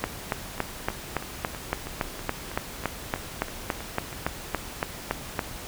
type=two click trains; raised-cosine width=0.5 ms; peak=-21 / -9 dBFS; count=12 / 20; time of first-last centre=0.58-4.128 / 0.04-5.392 s; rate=3.1 / 3.55 Hz; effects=pink hiss -39 dBFS RMS until 5.67 s